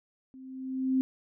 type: tone with level ramp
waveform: sine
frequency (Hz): 261.6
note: C4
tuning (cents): 0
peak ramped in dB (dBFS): -46 to -21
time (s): 0.34-1.01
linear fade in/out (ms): 0
effects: none